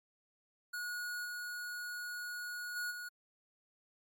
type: tone with level steps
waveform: square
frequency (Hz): 1452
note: F#6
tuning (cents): -33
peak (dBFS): -39 / -41 / -37 / -43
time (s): 0.73-3.09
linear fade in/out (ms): 10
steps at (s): 1.24 / 2.75 / 2.9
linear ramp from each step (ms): 20
effects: Opus 48 kbps